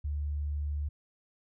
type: tone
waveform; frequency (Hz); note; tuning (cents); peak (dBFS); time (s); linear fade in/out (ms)
sine; 73.3; D2; -3; -30; 0.04-0.89; 10
effects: none